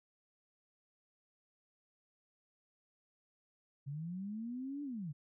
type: linear two-way sweep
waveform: sine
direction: up then down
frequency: 134.3 to 293.7 to 134.3 Hz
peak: -39 dBFS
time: 3.86-5.13 s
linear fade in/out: 20 ms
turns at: 4.83 s
effects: none